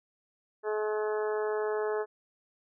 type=harmonic tone; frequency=213.4 Hz; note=G#3; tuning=47 cents sharp; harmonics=2 / 3 / 4 / 5 / 6 / 7 / 8; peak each=-29 / -38 / -39 / -42 / -44 / -45 / -44 dBFS; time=0.63-2.06 s; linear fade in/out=50 ms; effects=none